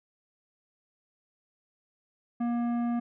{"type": "tone with tanh clipping", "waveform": "sine", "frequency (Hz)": 237.6, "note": "A#3", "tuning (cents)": 33, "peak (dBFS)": -28, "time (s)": [2.4, 3], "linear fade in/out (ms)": 10, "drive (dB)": 12, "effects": []}